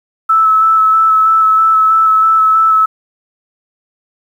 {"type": "tone with vibrato", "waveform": "sine", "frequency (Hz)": 1307, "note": "E6", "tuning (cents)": -15, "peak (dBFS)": -6, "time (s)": [0.29, 2.86], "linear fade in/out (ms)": 10, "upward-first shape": "square", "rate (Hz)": 3.1, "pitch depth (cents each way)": 11, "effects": ["7-bit"]}